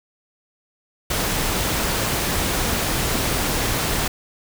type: noise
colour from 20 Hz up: pink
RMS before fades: -22 dBFS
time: 1.1-4.08 s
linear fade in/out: 5 ms
effects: none